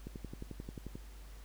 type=click train; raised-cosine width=3 ms; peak=-30 dBFS; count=11; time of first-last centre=0.07-0.955 s; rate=11.3 Hz; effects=added 50 Hz sine -48 dBFS peak until 1.44 s + pink hiss -60 dBFS RMS until 1.44 s